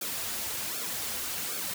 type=noise with flanger; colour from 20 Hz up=white; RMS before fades=-34 dBFS; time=0.01-1.74 s; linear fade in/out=5 ms; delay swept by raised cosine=1 to 6.8 ms; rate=1.3 Hz; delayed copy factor=-0.7; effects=none